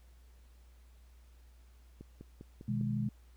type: click train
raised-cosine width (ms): 3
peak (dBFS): -34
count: 5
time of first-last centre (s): 2.01-2.812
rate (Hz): 4.99
type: chord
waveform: sine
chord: G# minor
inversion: first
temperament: just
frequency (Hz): 124.59 / 155.74 / 207.7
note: B2 / D#3 / G#3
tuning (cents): +16 / +2 / 0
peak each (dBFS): -34 / -40 / -34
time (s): 2.68-3.09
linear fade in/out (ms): 5
effects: added 60 Hz sine -56 dBFS peak until 3.36 s + pink hiss -70 dBFS RMS until 3.36 s